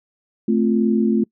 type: chord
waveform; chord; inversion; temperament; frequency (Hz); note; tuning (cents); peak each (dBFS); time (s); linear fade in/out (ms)
sine; F major; first; equal; 220 / 261.6 / 349.2; A3 / C4 / F4; 0 / 0 / 0; -16 / -22 / -21; 0.48-1.24; 5
effects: noise-tail reverb RT60 0.1 s tail -25 dB re dry